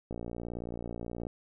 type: click train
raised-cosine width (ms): 2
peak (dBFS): -25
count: 69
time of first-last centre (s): 0.11-1.268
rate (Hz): 58.7
effects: none